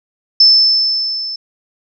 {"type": "tone with level ramp", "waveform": "sine", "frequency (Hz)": 5274, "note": "E8", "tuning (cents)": 0, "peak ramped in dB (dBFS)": [-3, -21], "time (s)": [0.4, 1.36], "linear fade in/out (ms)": 5, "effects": []}